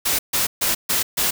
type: noise bursts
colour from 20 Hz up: white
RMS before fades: -20 dBFS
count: 5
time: 0.05-1.31 s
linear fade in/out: 10 ms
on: 140 ms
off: 140 ms
effects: none